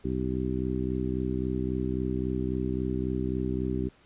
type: harmonic tone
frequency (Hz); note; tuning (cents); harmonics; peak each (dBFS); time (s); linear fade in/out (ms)
63.7; C2; -46; 1 / 2 / 3 / 4 / 5 / 6; -34 / -34 / -34 / -34 / -34 / -34; 0.04-3.89; 10
effects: pink hiss -60 dBFS RMS until 4.05 s + resampled to 8000 Hz